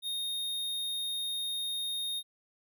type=tone; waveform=square; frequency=3700 Hz; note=A#7; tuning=14 cents flat; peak=-33 dBFS; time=0.02-2.23 s; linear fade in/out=50 ms; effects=none